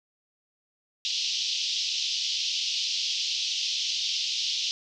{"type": "band-pass noise", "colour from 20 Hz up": "pink", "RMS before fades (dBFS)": -29, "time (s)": [1.05, 4.71], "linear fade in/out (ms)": 0, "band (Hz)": [2900, 5800], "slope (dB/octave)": 48, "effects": []}